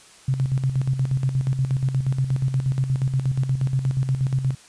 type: tone with tremolo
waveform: sine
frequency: 132.1 Hz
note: C3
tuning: 17 cents sharp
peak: -17 dBFS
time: 0.28-4.55 s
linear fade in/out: 5 ms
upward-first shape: square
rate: 8.4 Hz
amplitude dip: 60%
effects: white hiss -49 dBFS RMS until 4.68 s + resampled to 22050 Hz